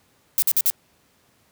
violet noise bursts, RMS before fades -18 dBFS, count 4, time 0.38-0.701 s, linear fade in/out 0 ms, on 42 ms, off 51 ms, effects pink hiss -61 dBFS RMS until 1.51 s + high-pass 80 Hz 12 dB/octave

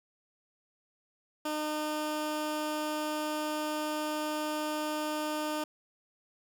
15% pulse tone, 304.5 Hz, D#4, 37 cents flat, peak -25 dBFS, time 1.45-5.64 s, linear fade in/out 5 ms, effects none

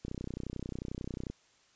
click train, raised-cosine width 3 ms, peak -25 dBFS, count 40, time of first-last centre 0.05-1.3 s, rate 31.2 Hz, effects white hiss -66 dBFS RMS until 1.75 s + resampled to 16000 Hz

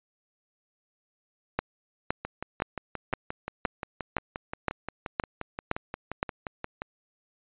two click trains, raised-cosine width 0.5 ms, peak -10 / -18 dBFS, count 10 / 27, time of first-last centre 1.59-6.229 / 2.25-6.819 s, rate 1.94 / 5.69 Hz, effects resampled to 8000 Hz

